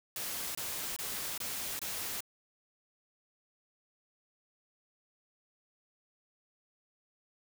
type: noise bursts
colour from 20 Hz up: white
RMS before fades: -38 dBFS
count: 5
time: 0.16-2.206 s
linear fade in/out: 2 ms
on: 390 ms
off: 24 ms
effects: none